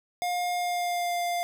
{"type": "tone with pitch glide", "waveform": "square", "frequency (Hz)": [711, 699.6], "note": ["F5", "F5"], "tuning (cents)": [31, 3], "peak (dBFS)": -27, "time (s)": [0.22, 1.43], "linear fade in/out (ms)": 0, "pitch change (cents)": -28, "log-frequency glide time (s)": [0.55, 1.15], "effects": []}